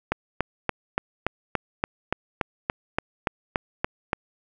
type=click train; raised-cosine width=0.5 ms; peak=-7 dBFS; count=15; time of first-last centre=0.12-4.131 s; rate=3.49 Hz; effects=none